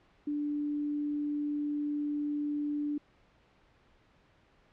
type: tone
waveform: sine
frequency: 293.7 Hz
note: D4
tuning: in tune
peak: -30 dBFS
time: 0.27-2.98 s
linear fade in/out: 5 ms
effects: pink hiss -65 dBFS RMS until 4.72 s + low-pass 3000 Hz 12 dB/octave